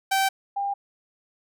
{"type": "tone pair in turn", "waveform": ["sawtooth", "sine"], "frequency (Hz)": [775, 800], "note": ["G5", "G5"], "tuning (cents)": [-20, 35], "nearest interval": "minor second", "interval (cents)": 55, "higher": "second", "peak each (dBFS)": [-16, -24], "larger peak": "first", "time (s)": [[0.11, 0.29], [0.56, 0.74]], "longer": "neither", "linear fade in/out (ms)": 10, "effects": []}